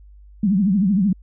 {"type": "tone with vibrato", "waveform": "sine", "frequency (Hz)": 196, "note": "G3", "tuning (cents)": 0, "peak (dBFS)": -14, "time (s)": [0.43, 1.13], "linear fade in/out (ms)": 5, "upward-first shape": "triangle", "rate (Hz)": 13, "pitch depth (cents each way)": 200, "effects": ["added 50 Hz sine -42 dBFS peak until 1.22 s"]}